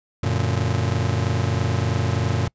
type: chord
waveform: 40% pulse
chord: Gb augmented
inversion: none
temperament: just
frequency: 92.5 / 115.62 / 144.53 Hz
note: Gb2 / Bb2 / D3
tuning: 0 / -14 / -27 cents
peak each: -23 / -22 / -26 dBFS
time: 0.23-2.48 s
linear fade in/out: 5 ms
effects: noise-tail reverb RT60 0.1 s tail -26 dB re dry + resampled to 16000 Hz